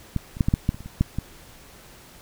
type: clicks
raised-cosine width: 5 ms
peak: -11 / -24 / -6 / -8 / -6 / -7 / -25 / -26 / -23 / -6 / -13 dBFS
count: 11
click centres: 0.163 / 0.369 / 0.408 / 0.485 / 0.539 / 0.691 / 0.745 / 0.806 / 0.86 / 1.01 / 1.186 s
effects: pink hiss -48 dBFS RMS until 2.21 s